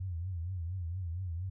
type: tone with vibrato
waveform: sine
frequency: 88.3 Hz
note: F2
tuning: 20 cents sharp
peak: -34 dBFS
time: 0-1.5 s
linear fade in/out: 10 ms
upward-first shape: triangle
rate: 4.3 Hz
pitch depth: 160 cents each way
effects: none